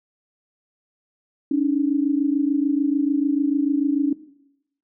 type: tone pair together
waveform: sine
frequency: 279.4 / 306.2 Hz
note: C#4 / D#4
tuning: +14 / -28 cents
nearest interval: major second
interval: 158 cents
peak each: -19 / -22 dBFS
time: 1.51-4.13 s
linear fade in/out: 5 ms
effects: noise-tail reverb RT60 0.8 s tail -17 dB re dry